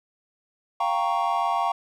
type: chord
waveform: triangle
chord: G half-diminished seventh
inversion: third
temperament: equal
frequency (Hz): 698.5 / 784 / 932.3 / 1108.7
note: F5 / G5 / Bb5 / Db6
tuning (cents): 0 / 0 / 0 / 0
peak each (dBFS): -25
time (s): 0.8-1.72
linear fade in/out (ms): 5
effects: tanh soft clip ceiling -10 dBFS